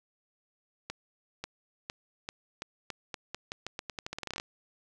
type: accelerating click train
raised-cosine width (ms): 0.2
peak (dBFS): -19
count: 23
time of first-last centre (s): 0.9-4.399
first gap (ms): 540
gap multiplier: 0.85
effects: none